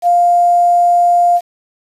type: tone with quantisation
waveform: sine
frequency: 700 Hz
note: F5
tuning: 4 cents sharp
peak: -7 dBFS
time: 0.02-1.41 s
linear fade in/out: 50 ms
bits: 6
effects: resampled to 32000 Hz